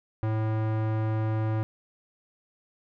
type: tone with low-pass filter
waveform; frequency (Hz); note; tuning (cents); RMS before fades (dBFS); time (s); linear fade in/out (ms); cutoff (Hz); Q
square; 109.5; A2; -8; -27; 0.23-1.63; 0; 1400; 0.75
effects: none